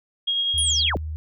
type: tone with tremolo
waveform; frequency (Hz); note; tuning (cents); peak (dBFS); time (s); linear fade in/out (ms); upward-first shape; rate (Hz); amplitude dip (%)
sine; 3271; G#7; -27; -19; 0.27-0.9; 10; triangle; 10; 30
type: tone with vibrato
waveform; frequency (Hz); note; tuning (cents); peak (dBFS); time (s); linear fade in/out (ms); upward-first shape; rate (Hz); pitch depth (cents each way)
sine; 77.78; D#2; 0; -27; 0.54-1.16; 0; triangle; 17; 21
type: linear sweep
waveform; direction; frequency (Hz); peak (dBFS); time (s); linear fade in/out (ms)
sine; down; 10548 to 43.92; -22; 0.58-0.97; 0
effects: none